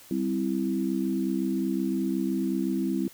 sine chord, C major, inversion second, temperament equal, 196 / 261.6 / 329.6 Hz, G3 / C4 / E4, 0 / 0 / 0 cents, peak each -29 dBFS, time 0.11-3.08 s, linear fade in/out 2 ms, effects white hiss -51 dBFS RMS until 3.13 s

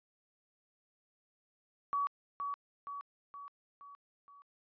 sine tone with echo, 1134 Hz, C#6, 39 cents sharp, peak -30 dBFS, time 1.93-2.07 s, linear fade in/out 0 ms, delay 470 ms, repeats 5, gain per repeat -5 dB, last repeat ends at 4.42 s, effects resampled to 11025 Hz

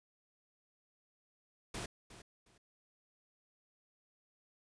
pink noise with echo, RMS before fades -42 dBFS, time 1.74-1.86 s, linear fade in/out 5 ms, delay 360 ms, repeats 2, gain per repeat -13 dB, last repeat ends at 2.58 s, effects resampled to 22050 Hz

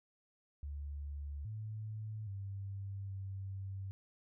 sine tone with pitch steps, 72 / 108 / 98.4 / 96.9 Hz, D2 / A2 / G2 / G2, -34 / -32 / +7 / -20 cents, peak -40 dBFS, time 0.63-3.91 s, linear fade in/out 0 ms, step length 820 ms, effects none

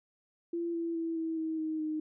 sine tone with pitch steps, 340 / 334.7 / 329.6 / 324.5 / 319.4 / 314.5 / 309.6 Hz, F4 / E4 / E4 / E4 / D#4 / D#4 / D#4, -46 / +26 / 0 / -27 / +45 / +19 / -9 cents, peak -31 dBFS, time 0.53-2 s, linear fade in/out 5 ms, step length 210 ms, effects none

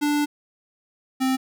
square tone pair in turn, 293.7 / 261.7 Hz, D4 / C4, 0 / 0 cents, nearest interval major second, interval 200 cents, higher first, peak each -20 dBFS, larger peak neither, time 0.01-0.26 / 1.2-1.37 s, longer first, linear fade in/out 20 ms, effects none

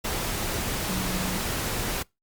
sine tone in noise, 185 Hz, F#3, in tune, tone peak -30 dBFS, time 0.89-1.38 s, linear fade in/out 10 ms, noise pink, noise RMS -29 dBFS, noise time 0.04-2.03 s, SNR -4 dB, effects noise-tail reverb RT60 0.2 s tail -25 dB re dry + Opus 48 kbps

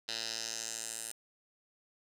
10% pulse tone with band-pass filter sweep, 113.3 Hz, A#2, 49 cents flat, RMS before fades -40 dBFS, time 0.08-1.12 s, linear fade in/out 5 ms, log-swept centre 4300 to 9400 Hz, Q 2.6, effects none

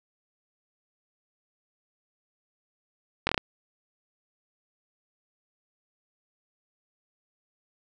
slowing click train, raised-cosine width 0.3 ms, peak -8 dBFS, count 5, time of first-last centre 3.27-3.378 s, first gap 21 ms, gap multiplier 1.17, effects none

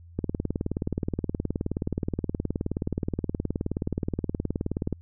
click train, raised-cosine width 3 ms, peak -14 dBFS, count 91, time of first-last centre 0.19-4.927 s, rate 19 Hz, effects added 85 Hz sine -46 dBFS peak until 5.01 s

